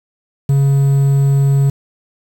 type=tone with quantisation; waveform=triangle; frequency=138.59 Hz; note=C#3; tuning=in tune; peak=-7 dBFS; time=0.49-1.7 s; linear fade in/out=5 ms; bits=6; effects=none